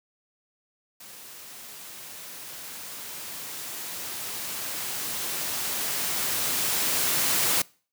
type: noise with level ramp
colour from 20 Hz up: white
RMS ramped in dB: -45 to -23 dBFS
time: 1-7.62 s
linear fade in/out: 5 ms
effects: noise-tail reverb RT60 0.4 s tail -24 dB re dry + high-pass 100 Hz 12 dB/octave